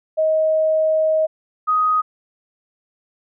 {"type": "tone pair in turn", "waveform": "sine", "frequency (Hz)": [630, 1251.3], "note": ["D#5", "D#6"], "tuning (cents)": [21, 9], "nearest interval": "octave", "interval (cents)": 1188, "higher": "second", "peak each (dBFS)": -14, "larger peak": "neither", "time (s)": [[0.17, 1.27], [1.67, 2.02]], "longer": "first", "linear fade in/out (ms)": 20, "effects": []}